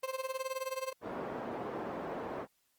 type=tone with tremolo; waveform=30% pulse; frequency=525 Hz; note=C5; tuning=6 cents sharp; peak=-30 dBFS; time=0.03-0.93 s; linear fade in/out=5 ms; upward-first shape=sine; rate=19 Hz; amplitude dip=85%
type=band-pass noise; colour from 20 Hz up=pink; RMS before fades=-40 dBFS; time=1.01-2.47 s; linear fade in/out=50 ms; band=290 to 880 Hz; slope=12 dB/octave
effects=white hiss -75 dBFS RMS until 2.78 s + Opus 24 kbps